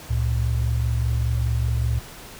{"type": "tone pair together", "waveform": "sine", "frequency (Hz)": [69.3, 114.29], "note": ["C#2", "A#2"], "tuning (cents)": [0, -34], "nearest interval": "major sixth", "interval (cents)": 866, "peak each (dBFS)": -22, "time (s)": [0.09, 2], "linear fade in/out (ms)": 20, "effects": ["pink hiss -41 dBFS RMS until 2.39 s"]}